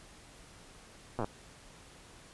slowing click train, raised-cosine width 1 ms, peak -20 dBFS, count 7, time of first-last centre 1.19-1.244 s, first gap 8 ms, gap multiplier 1.05, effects pink hiss -55 dBFS RMS until 2.33 s + resampled to 24000 Hz

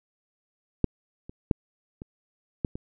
clicks, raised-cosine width 3 ms, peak -7 / -27 / -8 / -25 / -12 / -22 dBFS, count 6, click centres 0.843 / 1.295 / 1.512 / 2.019 / 2.648 / 2.755 s, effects none

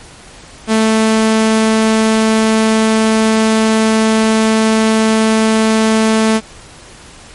sawtooth tone, 220.4 Hz, A3, 3 cents sharp, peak -5 dBFS, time 0.67-6.41 s, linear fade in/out 50 ms, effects pink hiss -37 dBFS RMS until 7.34 s + MP3 48 kbps

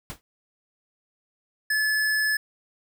pink noise with exponential decay, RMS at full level -32 dBFS, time 0.1-0.21 s, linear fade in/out 0 ms, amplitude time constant 23 ms
square tone, 1723 Hz, A6, 37 cents flat, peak -22 dBFS, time 1.7-2.37 s, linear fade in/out 5 ms
effects none

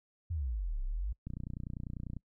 sine exponential two-way sweep, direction down then up, 89.9 to 30.95 to 58 Hz, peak -32 dBFS, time 0.3-1.13 s, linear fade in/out 10 ms, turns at 0.83 s
click train, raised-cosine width 5 ms, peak -28 dBFS, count 28, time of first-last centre 1.27-2.167 s, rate 30.1 Hz
effects noise-tail reverb RT60 0.1 s tail -25 dB re dry

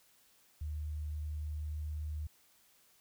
sine tone with pitch glide, 75.7 to 76.18 Hz, D#2 to D#2, -47 to -36 cents, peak -36 dBFS, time 0.61-2.27 s, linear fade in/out 5 ms, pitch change +11 cents, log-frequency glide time 1.1-2.15 s, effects white hiss -67 dBFS RMS until 3 s

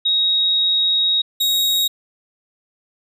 sine / 40% pulse tone pair in turn, 3781 / 3781 Hz, A#7 / A#7, +24 / +24 cents, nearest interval unison, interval 0 cents, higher neither, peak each -14 dBFS, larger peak neither, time 0.05-1.22 / 1.4-1.88 s, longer first, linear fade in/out 10 ms, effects none

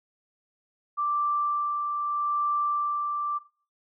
sine tone with tremolo, 1174.7 Hz, D6, in tune, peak -23 dBFS, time 0.97-3.39 s, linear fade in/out 20 ms, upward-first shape sine, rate 0.8 Hz, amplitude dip 35%, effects noise-tail reverb RT60 0.4 s tail -17 dB re dry

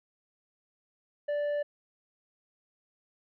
sine tone with tanh clipping, 585 Hz, D5, 7 cents flat, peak -29 dBFS, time 1.28-1.63 s, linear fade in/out 10 ms, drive 6 dB, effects none

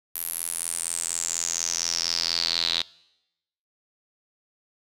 sawtooth tone with band-pass filter sweep, 84.2 Hz, E2, 37 cents sharp, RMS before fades -28 dBFS, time 0.15-2.82 s, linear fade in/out 5 ms, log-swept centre 12000 to 3800 Hz, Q 7.3, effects noise-tail reverb RT60 0.9 s tail -23 dB re dry

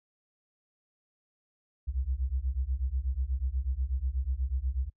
sine beating tone pair, 61 / 69.2 Hz, B1 / C#2, -21 / -2 cents, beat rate 8.2 Hz, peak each -31 dBFS, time 1.87-4.9 s, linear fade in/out 20 ms, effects noise-tail reverb RT60 0.1 s tail -26 dB re dry

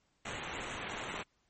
violet noise with sample-and-hold, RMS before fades -41 dBFS, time 0.25-1.23 s, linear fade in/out 5 ms, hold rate 4900 Hz, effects pink hiss -75 dBFS RMS until 1.49 s + MP3 32 kbps

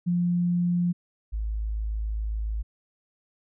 sine tone pair in turn, 175.3 / 53.61 Hz, F3 / A1, +7 / -44 cents, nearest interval octave + major sixth, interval 2051 cents, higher first, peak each -21 / -26 dBFS, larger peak first, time 0.06-0.93 / 1.32-2.63 s, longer second, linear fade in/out 20 ms, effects none

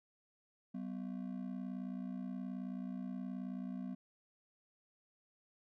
triangle ring-modulated tone, 220.3 Hz, A3, 2 cents sharp, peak -35 dBFS, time 0.74-3.95 s, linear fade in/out 10 ms, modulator 29.4 Hz, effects none

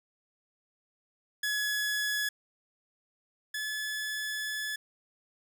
sawtooth tone pair in turn, 1694 / 1717.6 Hz, G#6 / A6, +34 / -42 cents, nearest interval unison, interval 24 cents, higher second, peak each -25 / -29 dBFS, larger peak first, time 1.43-2.29 / 3.54-4.76 s, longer second, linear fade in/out 5 ms, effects none

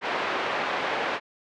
pink band-pass noise, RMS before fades -28 dBFS, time 0.01-1.2 s, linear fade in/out 50 ms, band 510 to 2500 Hz, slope 12 dB/octave, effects low-pass 5000 Hz 12 dB/octave

